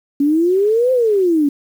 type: exponential two-way sweep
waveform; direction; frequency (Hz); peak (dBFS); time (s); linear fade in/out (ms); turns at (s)
sine; up then down; 277.2 to 523 to 277.2; -11; 0.2-1.49; 5; 0.92
effects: 7-bit